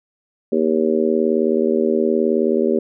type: harmonic tone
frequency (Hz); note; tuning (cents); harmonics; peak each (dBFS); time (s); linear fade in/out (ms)
79; D#2; +27; 3 / 4 / 5 / 6 / 7; -20 / -23 / -18 / -23 / -24; 0.52-2.79; 5
effects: none